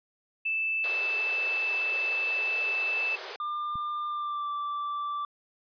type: tone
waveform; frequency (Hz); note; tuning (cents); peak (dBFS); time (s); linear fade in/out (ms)
sine; 2637; E7; 0; -26; 0.45-3.16; 10
type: high-pass noise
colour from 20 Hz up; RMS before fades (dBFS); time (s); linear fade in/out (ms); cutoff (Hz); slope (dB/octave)
pink; -39; 0.84-3.36; 0; 370; 96
type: tone with pitch glide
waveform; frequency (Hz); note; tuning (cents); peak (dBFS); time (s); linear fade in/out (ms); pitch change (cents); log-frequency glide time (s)
triangle; 1198 to 1167.9; D6 to D6; +34 to -10; -28; 3.4-5.25; 2; -44; 4.08-4.49
type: click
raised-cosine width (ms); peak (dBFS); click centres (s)
5; -31; 3.756
effects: resampled to 11025 Hz